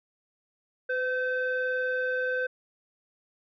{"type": "tone pair together", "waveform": "sine", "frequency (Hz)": [507, 1541.8], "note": ["B4", "G6"], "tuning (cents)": [45, -29], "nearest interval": "octave + perfect fifth", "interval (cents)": 1926, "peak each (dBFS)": -27, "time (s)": [0.89, 2.47], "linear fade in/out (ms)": 10, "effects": ["tanh soft clip ceiling -22 dBFS"]}